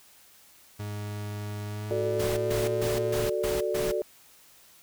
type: tone with pitch glide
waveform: 40% pulse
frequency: 103.83 to 113.88 Hz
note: G#2 to A#2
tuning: 0 to -40 cents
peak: -32 dBFS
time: 0.79-3.28 s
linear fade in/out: 10 ms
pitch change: +160 cents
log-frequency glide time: 1.66-2.79 s
type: chord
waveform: sine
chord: D major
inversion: first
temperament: equal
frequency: 370 / 440 / 587.3 Hz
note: F#4 / A4 / D5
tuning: 0 / 0 / 0 cents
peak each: -30 dBFS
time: 1.91-4.02 s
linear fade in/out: 0 ms
type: noise bursts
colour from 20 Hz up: pink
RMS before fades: -34 dBFS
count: 6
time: 2.19-3.92 s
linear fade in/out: 10 ms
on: 180 ms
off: 130 ms
effects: white hiss -56 dBFS RMS until 4.82 s